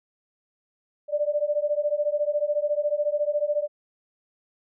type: beating tone pair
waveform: sine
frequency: 584 / 598 Hz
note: D5 / D5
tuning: -10 / +31 cents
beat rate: 14 Hz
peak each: -25 dBFS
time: 1.08-3.68 s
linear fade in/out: 50 ms
effects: none